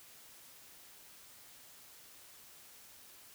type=silence; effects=white hiss -57 dBFS RMS until 3.34 s